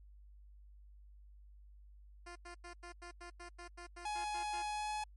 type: tone bursts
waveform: 10% pulse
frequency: 349.2 Hz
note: F4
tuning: in tune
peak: -40 dBFS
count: 13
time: 2.26-4.626 s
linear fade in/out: 10 ms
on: 98 ms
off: 91 ms
type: tone with pitch glide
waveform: 45% pulse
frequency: 840 to 846.8 Hz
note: G#5 to G#5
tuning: +19 to +33 cents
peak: -37 dBFS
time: 4.05-5.04 s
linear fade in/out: 5 ms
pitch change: +14 cents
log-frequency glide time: 4.71-4.91 s
effects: added 50 Hz sine -55 dBFS peak until 5.16 s + MP3 48 kbps